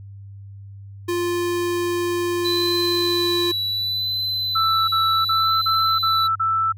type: tone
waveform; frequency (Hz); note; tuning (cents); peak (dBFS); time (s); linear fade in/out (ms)
square; 349.2; F4; 0; -21; 1.08-3.52; 10
type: tone with vibrato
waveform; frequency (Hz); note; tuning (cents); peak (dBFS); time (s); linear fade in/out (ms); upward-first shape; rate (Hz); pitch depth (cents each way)
triangle; 3984; B7; +14; -20; 2.44-6.28; 20; sine; 0.68; 24
type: tone bursts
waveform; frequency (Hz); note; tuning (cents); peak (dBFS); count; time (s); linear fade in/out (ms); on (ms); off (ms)
sine; 1323; E6; +6; -17; 6; 4.55-6.725; 10; 330; 39
effects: added 99 Hz sine -36 dBFS peak until 6.77 s